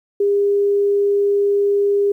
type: tone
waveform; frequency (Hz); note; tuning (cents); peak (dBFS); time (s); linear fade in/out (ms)
sine; 403.8; G#4; -49; -13; 0.2-2.12; 5
effects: 9-bit